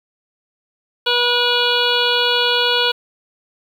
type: harmonic tone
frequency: 484.8 Hz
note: B4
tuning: 32 cents flat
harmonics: 1 / 2 / 3 / 5 / 6 / 7 / 8 / 9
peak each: -21 / -23 / -21 / -26 / -20 / -21 / -26 / -24 dBFS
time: 1.06-2.92 s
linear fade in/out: 10 ms
effects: 7-bit